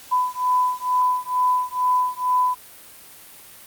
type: beating tone pair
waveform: sine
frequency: 1000 / 1002.2 Hz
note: B5 / B5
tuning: +21 / +25 cents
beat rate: 2.2 Hz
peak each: -21 dBFS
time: 0.11-2.55 s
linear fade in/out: 20 ms
effects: white hiss -44 dBFS RMS until 3.66 s + Opus 48 kbps